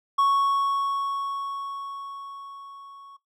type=tone with level ramp; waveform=triangle; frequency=1108.7 Hz; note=C#6; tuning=in tune; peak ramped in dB=-15 to -42 dBFS; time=0.18-3.17 s; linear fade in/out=10 ms; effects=noise-tail reverb RT60 0.2 s tail -23 dB re dry